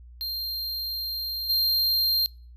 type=tone with level steps; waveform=square; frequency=4186 Hz; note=C8; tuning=in tune; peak=-29 / -21 dBFS; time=0.21-2.26 s; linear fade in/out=0 ms; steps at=1.49 s; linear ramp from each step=10 ms; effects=noise-tail reverb RT60 0.4 s tail -26 dB re dry + added 60 Hz sine -44 dBFS peak until 2.56 s